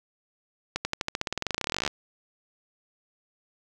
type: accelerating click train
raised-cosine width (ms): 0.2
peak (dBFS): -10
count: 29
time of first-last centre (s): 0.76-1.877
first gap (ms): 90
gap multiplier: 0.93
effects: none